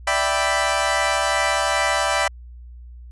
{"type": "chord", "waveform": "20% pulse", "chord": "E minor seventh", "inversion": "third", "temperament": "equal", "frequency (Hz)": [587.3, 659.3, 784, 987.8], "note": ["D5", "E5", "G5", "B5"], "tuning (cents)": [0, 0, 0, 0], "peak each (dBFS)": -19, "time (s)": [0.07, 2.28], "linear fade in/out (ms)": 5, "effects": ["added 60 Hz sine -37 dBFS peak until 3.11 s", "resampled to 24000 Hz"]}